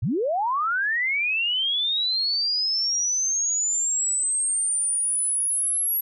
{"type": "linear sweep", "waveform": "sine", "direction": "up", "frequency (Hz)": [82.8, 11490], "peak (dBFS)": -21, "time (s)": [0.02, 6.01], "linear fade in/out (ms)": 10, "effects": []}